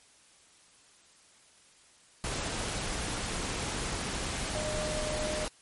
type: tone in noise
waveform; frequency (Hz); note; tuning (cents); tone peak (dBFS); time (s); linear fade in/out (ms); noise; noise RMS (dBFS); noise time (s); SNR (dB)
sine; 612; D#5; -29; -34; 4.55-5.45; 0; pink; -34; 2.24-5.48; -3
effects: white hiss -60 dBFS RMS until 5.61 s + MP3 48 kbps